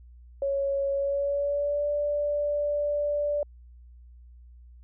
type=tone with pitch glide; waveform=sine; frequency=554.4 to 584.7 Hz; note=C#5 to D5; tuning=0 to -8 cents; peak=-24 dBFS; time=0.42-3.43 s; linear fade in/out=2 ms; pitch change=+92 cents; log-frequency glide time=0.92-1.88 s; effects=added 60 Hz sine -47 dBFS peak until 4.83 s